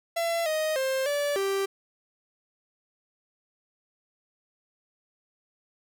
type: tone with pitch steps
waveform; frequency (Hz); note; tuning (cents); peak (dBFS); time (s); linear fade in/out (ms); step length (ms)
45% pulse; 674 / 624 / 529 / 578 / 391.5; E5 / D#5 / C5 / D5 / G4; +38 / +5 / +19 / -28 / -2; -25; 0.16-1.66; 10; 300
effects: none